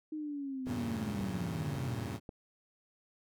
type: linear sweep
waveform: sine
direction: down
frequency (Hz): 312.2 to 110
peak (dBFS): -36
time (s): 0.12-2.04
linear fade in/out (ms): 5
type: chord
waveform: 20% pulse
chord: E diminished seventh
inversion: none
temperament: equal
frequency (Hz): 82.41 / 98 / 116.54 / 138.59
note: E2 / G2 / Bb2 / Db3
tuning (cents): 0 / 0 / 0 / 0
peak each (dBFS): -40 / -37 / -37 / -39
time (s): 0.65-2.2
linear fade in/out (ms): 50
type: click train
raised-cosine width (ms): 2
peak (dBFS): -30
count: 4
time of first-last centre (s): 0.67-2.292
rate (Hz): 1.85
effects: none